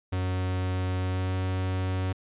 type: tone with pitch glide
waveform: 45% pulse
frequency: 92.3 to 93.26 Hz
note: F#2 to F#2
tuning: -4 to +14 cents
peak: -26 dBFS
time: 0.12-2.13 s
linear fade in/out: 10 ms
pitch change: +18 cents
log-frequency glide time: 1.04-1.35 s
effects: resampled to 8000 Hz